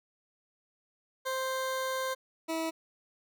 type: tone pair in turn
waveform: 20% pulse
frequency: 523.3 / 324.3 Hz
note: C5 / E4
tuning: 0 / -28 cents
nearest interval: minor sixth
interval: 828 cents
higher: first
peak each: -26 dBFS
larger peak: neither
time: 1.25-2.15 / 2.48-2.71 s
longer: first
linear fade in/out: 20 ms
effects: none